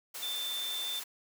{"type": "tone in noise", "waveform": "sine", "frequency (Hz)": 3553, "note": "A7", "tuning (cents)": 16, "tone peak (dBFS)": -34, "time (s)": [0.22, 1], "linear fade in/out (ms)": 10, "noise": "white", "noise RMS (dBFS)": -41, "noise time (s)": [0.14, 1.04], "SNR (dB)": 4, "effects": ["high-pass 400 Hz 12 dB/octave"]}